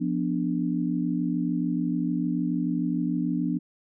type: chord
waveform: sine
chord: B diminished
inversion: second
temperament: equal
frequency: 174.61 / 246.9 / 293.7 Hz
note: F3 / B3 / D4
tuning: 0 / 0 / 0 cents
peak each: -28 dBFS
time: 0-3.59 s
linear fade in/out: 20 ms
effects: none